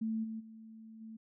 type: tone with level steps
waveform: sine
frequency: 221.8 Hz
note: A3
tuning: 14 cents sharp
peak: -32 / -38 / -49 / -45 dBFS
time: 0.01-1.17 s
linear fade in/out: 10 ms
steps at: 0.23 / 0.39 / 1 s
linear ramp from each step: 20 ms
effects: none